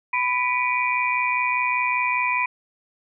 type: tone cluster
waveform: sine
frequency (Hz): 995 / 1972 / 2313 / 2438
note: B5 / B6 / D7 / D#7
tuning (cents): +13 / -3 / -27 / -36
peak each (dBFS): -23 / -30 / -26 / -25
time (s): 0.13-2.46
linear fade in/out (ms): 5
effects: none